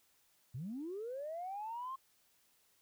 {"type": "linear sweep", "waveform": "sine", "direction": "up", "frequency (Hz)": [109.6, 1080], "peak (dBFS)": -39, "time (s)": [0.54, 1.96], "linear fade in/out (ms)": 10, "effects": ["tanh soft clip ceiling -35 dBFS", "white hiss -72 dBFS RMS until 2.81 s"]}